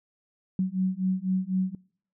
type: beating tone pair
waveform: sine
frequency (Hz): 185 / 189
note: F#3 / F#3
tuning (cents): 0 / +37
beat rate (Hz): 4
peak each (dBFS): -27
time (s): 0.59-1.75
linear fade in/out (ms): 2
effects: noise-tail reverb RT60 0.6 s tail -25 dB re dry